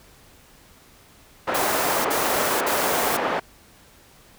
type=band-pass noise; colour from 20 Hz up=pink; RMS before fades=-24 dBFS; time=1.47-3.4 s; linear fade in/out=10 ms; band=450 to 1500 Hz; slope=12 dB/octave
type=noise bursts; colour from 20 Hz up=white; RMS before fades=-27 dBFS; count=3; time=1.54-3.172 s; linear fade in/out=10 ms; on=510 ms; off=51 ms
effects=pink hiss -52 dBFS RMS until 4.38 s